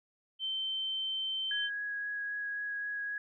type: tone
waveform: sine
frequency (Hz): 3100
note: G7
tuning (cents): -20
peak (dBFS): -32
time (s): 0.39-1.7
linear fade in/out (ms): 50
type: tone with vibrato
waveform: sine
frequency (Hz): 1661.2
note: G#6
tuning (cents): 0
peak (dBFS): -34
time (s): 1.51-3.18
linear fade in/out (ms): 2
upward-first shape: sine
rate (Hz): 3.8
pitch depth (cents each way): 8
effects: none